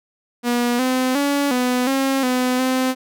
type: tone with pitch steps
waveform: sawtooth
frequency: 241.2 / 256.6 / 283.8 / 249.5 / 269.7 / 252.3 / 258.3 Hz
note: B3 / C4 / C#4 / B3 / C#4 / B3 / C4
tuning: -41 / -34 / +41 / +18 / -47 / +37 / -22 cents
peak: -13 dBFS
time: 0.43-2.95 s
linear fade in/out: 50 ms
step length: 360 ms
effects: none